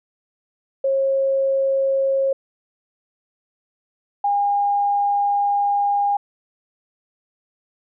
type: tone pair in turn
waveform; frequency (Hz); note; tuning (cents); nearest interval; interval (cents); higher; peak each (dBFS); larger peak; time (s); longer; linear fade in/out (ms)
sine; 541 / 810.6; C#5 / G#5; -42 / -42; perfect fifth; 700; second; -16; neither; 0.84-2.33 / 4.24-6.17; second; 5
effects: none